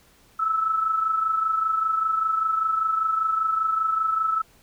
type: tone pair together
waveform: sine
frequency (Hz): 1305.9 / 1331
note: E6 / E6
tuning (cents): -17 / +16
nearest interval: unison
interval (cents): 33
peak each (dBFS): -21 / -29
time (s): 0.39-4.42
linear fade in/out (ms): 10
effects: pink hiss -57 dBFS RMS until 4.62 s